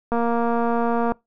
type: click train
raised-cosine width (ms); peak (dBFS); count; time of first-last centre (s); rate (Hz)
1; -10; 235; 0.12-1.12; 234
effects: noise-tail reverb RT60 0.2 s tail -24 dB re dry